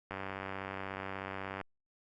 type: click train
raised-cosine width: 0.5 ms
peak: -24 dBFS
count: 146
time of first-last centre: 0.11-1.613 s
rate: 96.5 Hz
effects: Opus 48 kbps